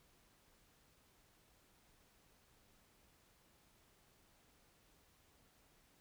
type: silence
effects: pink hiss -71 dBFS RMS until 6 s